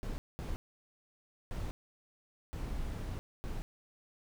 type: noise bursts at uneven times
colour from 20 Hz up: brown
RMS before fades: -38 dBFS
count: 5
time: 0.03-0.18 / 0.39-0.56 / 1.51-1.71 / 2.53-3.19 / 3.44-3.62 s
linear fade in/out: 0 ms
effects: none